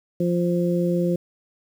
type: harmonic tone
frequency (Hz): 174.61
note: F3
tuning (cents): 0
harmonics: 1 / 2 / 3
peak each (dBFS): -21 / -24 / -26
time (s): 0.2-1.16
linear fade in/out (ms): 5
effects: 8-bit